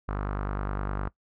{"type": "tone with low-pass filter", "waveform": "sawtooth", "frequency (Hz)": 49.82, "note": "G1", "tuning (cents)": 29, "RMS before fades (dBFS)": -31, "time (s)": [0.08, 1.09], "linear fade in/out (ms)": 10, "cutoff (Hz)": 1300, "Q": 3.1, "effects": ["noise-tail reverb RT60 0.1 s tail -21 dB re dry"]}